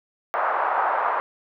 pink band-pass noise, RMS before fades -23 dBFS, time 0.34-1.2 s, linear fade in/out 0 ms, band 720 to 1300 Hz, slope 24 dB/octave, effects none

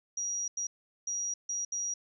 sine tone bursts at uneven times, 5750 Hz, F8, 50 cents sharp, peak -31 dBFS, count 5, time 0.17-0.48 / 0.57-0.67 / 1.07-1.34 / 1.49-1.65 / 1.72-1.94 s, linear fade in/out 5 ms, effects none

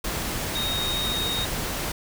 sine tone in noise, 3733 Hz, A#7, 2 cents sharp, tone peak -26 dBFS, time 0.55-1.45 s, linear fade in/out 5 ms, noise pink, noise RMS -29 dBFS, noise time 0.04-1.92 s, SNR 0 dB, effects none

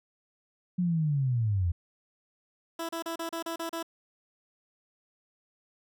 sine linear sweep, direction down, 183 to 81.4 Hz, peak -24 dBFS, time 0.78-1.72 s, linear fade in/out 10 ms
15% pulse tone bursts, 331.5 Hz, E4, 10 cents sharp, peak -26 dBFS, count 8, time 2.79-3.828 s, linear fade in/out 5 ms, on 100 ms, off 34 ms
effects none

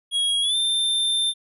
square tone with pitch glide, 3301 to 3579 Hz, G#7 to A7, -11 to +29 cents, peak -20 dBFS, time 0.11-1.34 s, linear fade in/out 50 ms, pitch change +140 cents, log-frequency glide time 0.42-0.56 s, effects resampled to 32000 Hz

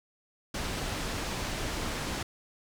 pink low-pass noise, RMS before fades -34 dBFS, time 0.54-2.23 s, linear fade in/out 5 ms, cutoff 7500 Hz, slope 12 dB/octave, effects none

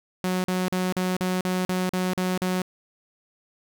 sawtooth tone bursts, 183.7 Hz, F#3, 12 cents flat, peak -19 dBFS, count 10, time 0.24-2.618 s, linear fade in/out 0 ms, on 200 ms, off 42 ms, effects none

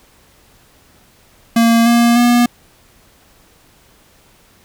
square tone with pitch steps, 230.7 / 235.7 / 240.8 Hz, A#3 / A#3 / B3, -18 / +19 / -44 cents, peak -9 dBFS, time 1.56-2.46 s, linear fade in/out 5 ms, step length 300 ms, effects pink hiss -50 dBFS RMS until 4.64 s

